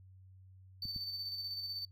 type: tone with tremolo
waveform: triangle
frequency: 4547 Hz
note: C#8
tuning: 43 cents sharp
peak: -37 dBFS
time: 0.82-1.85 s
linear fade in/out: 2 ms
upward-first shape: square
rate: 16 Hz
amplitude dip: 35%
type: clicks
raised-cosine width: 5 ms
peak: -35 / -34 dBFS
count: 2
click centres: 0.854 / 0.962 s
effects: noise-tail reverb RT60 0.1 s tail -17 dB re dry + added 94 Hz sine -55 dBFS peak until 1.91 s